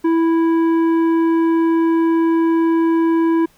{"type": "tone with tanh clipping", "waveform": "sine", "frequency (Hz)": 329.4, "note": "E4", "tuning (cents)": -1, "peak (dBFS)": -14, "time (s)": [0.04, 3.46], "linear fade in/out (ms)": 10, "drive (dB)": 10, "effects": ["pink hiss -54 dBFS RMS until 3.57 s"]}